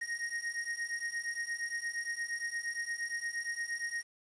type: beating tone pair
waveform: square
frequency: 1864.7 / 1873.3 Hz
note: A#6 / A#6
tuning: 0 / +8 cents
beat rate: 8.6 Hz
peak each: -40 / -38 dBFS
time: 0.01-4.03 s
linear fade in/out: 10 ms
effects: resampled to 22050 Hz + 10-bit